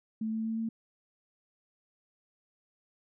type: tone with pitch steps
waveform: sine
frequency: 220 / 221.8 / 223.6 / 225.4 Hz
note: A3 / A3 / A3 / A3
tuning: 0 / +14 / +28 / +42 cents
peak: -30 dBFS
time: 0.21-0.69 s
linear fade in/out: 5 ms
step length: 120 ms
effects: none